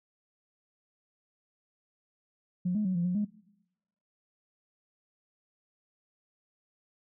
sine tone with pitch steps, 179.7 / 211.7 / 185.7 / 173 / 179.5 / 208.3 Hz, F3 / G#3 / F#3 / F3 / F3 / G#3, +50 / +33 / +7 / -16 / +48 / +5 cents, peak -25 dBFS, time 2.65-3.25 s, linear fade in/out 10 ms, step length 100 ms, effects noise-tail reverb RT60 0.9 s tail -21 dB re dry + tanh soft clip ceiling -21 dBFS

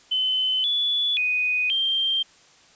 sine tone with pitch steps, 3042 / 3435 / 2490 / 3166 Hz, F#7 / A7 / D#7 / G7, +47 / -42 / +1 / +17 cents, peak -20 dBFS, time 0.11-2.23 s, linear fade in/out 10 ms, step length 530 ms, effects white hiss -54 dBFS RMS until 2.75 s + resampled to 16000 Hz

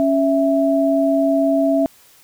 sine tone pair together, 277.2 / 659.3 Hz, C#4 / E5, 0 / 0 cents, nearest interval octave + minor third, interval 1500 cents, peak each -16 dBFS, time 0-1.86 s, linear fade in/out 0 ms, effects white hiss -50 dBFS RMS until 2.23 s

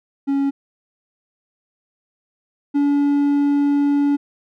triangle tone pair in turn, 277.2 / 285.8 Hz, C#4 / D4, 0 / -47 cents, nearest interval minor second, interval 53 cents, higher second, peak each -14 / -12 dBFS, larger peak second, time 0.27-0.51 / 2.74-4.17 s, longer second, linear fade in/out 20 ms, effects none

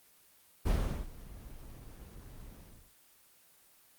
brown noise with ADSR envelope, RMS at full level -27 dBFS, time 0.65-2.94 s, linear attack 19 ms, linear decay 400 ms, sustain -21 dB, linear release 410 ms, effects white hiss -63 dBFS RMS until 3.98 s + Opus 24 kbps

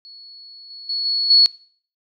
sine tone with level steps, 4383 Hz, C#8, 20 cents flat, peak -39 / -35 / -21 / -18 / -9 dBFS, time 0.05-1.46 s, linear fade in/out 0 ms, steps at 0.7 / 0.89 / 1.05 / 1.3 s, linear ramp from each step 5 ms, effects noise-tail reverb RT60 0.5 s tail -22 dB re dry

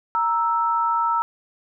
sine tone pair together, 932.3 / 1318.5 Hz, A#5 / E6, 0 / 0 cents, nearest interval tritone, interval 600 cents, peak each -21 dBFS, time 0.15-1.22 s, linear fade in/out 0 ms, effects none

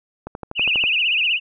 click train, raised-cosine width 1 ms, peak -16 dBFS, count 8, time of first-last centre 0.27-0.839 s, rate 12.3 Hz
sine tone with vibrato, 2700 Hz, E7, 41 cents sharp, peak -16 dBFS, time 0.55-1.4 s, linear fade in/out 50 ms, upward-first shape triangle, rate 16 Hz, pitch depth 190 cents each way
effects none

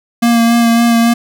square tone with vibrato, 233.1 Hz, A#3, in tune, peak -8 dBFS, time 0.22-1.14 s, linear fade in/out 10 ms, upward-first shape sine, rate 3.6 Hz, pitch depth 18 cents each way, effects none

